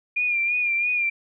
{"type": "tone with vibrato", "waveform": "sine", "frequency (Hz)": 2413, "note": "D7", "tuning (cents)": 46, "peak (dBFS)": -20, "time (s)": [0.16, 1.1], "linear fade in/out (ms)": 10, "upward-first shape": "sine", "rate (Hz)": 3, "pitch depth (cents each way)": 45, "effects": []}